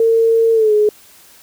sine tone with pitch glide, 454.5 to 421.6 Hz, A#4 to G#4, -44 to +26 cents, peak -9 dBFS, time 0-0.89 s, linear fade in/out 2 ms, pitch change -130 cents, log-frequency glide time 0.53-0.73 s, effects white hiss -45 dBFS RMS until 1.42 s

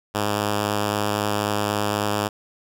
5% pulse tone with vibrato, 103.83 Hz, G#2, in tune, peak -10 dBFS, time 0.14-2.29 s, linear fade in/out 20 ms, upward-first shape sine, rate 9 Hz, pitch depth 10 cents each way, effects none

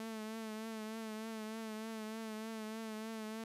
sawtooth tone with vibrato, 220 Hz, A3, in tune, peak -38 dBFS, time 0-3.44 s, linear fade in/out 2 ms, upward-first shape triangle, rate 3.3 Hz, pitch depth 46 cents each way, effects resampled to 32000 Hz

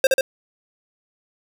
square tone with echo, 530 Hz, C5, 22 cents sharp, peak -12 dBFS, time 0.04-0.07 s, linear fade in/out 2 ms, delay 70 ms, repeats 2, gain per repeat -2 dB, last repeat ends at 0.21 s, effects none

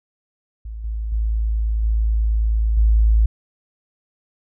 sine tone with level steps, 54.6 Hz, A1, 13 cents flat, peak -28 / -22 / -17 / -15 / -11 dBFS, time 0.65-3.26 s, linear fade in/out 5 ms, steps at 0.84 / 1.12 / 1.83 / 2.77 s, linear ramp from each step 5 ms, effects none

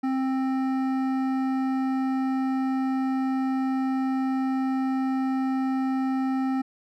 sine tone with hard clipping, 263.7 Hz, C4, 14 cents sharp, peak -25 dBFS, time 0.03-6.62 s, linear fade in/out 10 ms, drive 12 dB, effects none

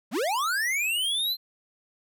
square linear sweep, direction up, 166.1 to 4161 Hz, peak -25 dBFS, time 0.11-1.37 s, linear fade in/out 50 ms, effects none

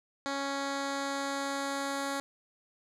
10% pulse tone with low-pass filter sweep, 277.2 Hz, C#4, in tune, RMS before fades -34 dBFS, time 0.26-2.2 s, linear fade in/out 0 ms, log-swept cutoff 6000 to 10000 Hz, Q 1.1, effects none

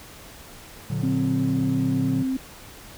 triangle chord, Bb augmented, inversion none, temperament just, 116.54 / 145.68 / 182.1 Hz, Bb2 / D3 / F#3, 0 / -14 / -27 cents, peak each -26 / -25 / -28 dBFS, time 0.9-2.23 s, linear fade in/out 5 ms
sine tone, 262.3 Hz, C4, 4 cents sharp, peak -22 dBFS, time 1.03-2.37 s, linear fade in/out 5 ms
effects pink hiss -44 dBFS RMS until 2.97 s

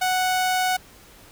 sawtooth tone, 740 Hz, F#5, in tune, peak -16 dBFS, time 0.01-0.77 s, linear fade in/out 10 ms, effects pink hiss -49 dBFS RMS until 1.31 s

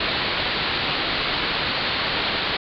white low-pass noise, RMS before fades -24 dBFS, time 0-2.57 s, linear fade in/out 5 ms, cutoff 4500 Hz, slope 96 dB/octave, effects none

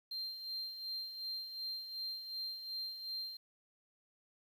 triangle tone with tremolo, 4169 Hz, C8, 7 cents flat, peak -36 dBFS, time 0.11-3.37 s, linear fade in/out 5 ms, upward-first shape sine, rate 2.7 Hz, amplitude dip 60%, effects tanh soft clip ceiling -32 dBFS + 11-bit

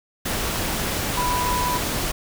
sine tone in noise, 987.8 Hz, B5, in tune, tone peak -22 dBFS, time 1.17-1.78 s, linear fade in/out 10 ms, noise pink, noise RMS -25 dBFS, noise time 0.25-2.12 s, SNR 0 dB, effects none

